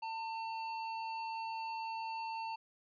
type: tone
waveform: square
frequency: 899 Hz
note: A5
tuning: 37 cents sharp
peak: -39 dBFS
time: 0.02-2.56 s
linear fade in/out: 10 ms
effects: resampled to 11025 Hz